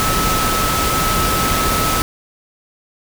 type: tone in noise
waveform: sine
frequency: 1300 Hz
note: E6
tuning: 24 cents flat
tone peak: -19 dBFS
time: 0-2.02 s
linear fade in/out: 0 ms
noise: pink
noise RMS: -18 dBFS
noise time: 0-2.02 s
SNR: -4 dB
effects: none